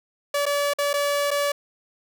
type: tone with dropouts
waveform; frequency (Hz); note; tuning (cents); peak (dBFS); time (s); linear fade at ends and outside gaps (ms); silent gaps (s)
sawtooth; 574; D5; -40; -17; 0.34-1.52; 5; 0.456-0.463 / 0.736-0.785 / 0.932-0.938 / 1.307-1.312
effects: none